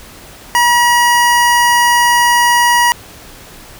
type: tone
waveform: 25% pulse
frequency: 960 Hz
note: B5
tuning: 49 cents flat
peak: -4 dBFS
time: 0.55-2.92 s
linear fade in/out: 0 ms
effects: pink hiss -36 dBFS RMS until 3.79 s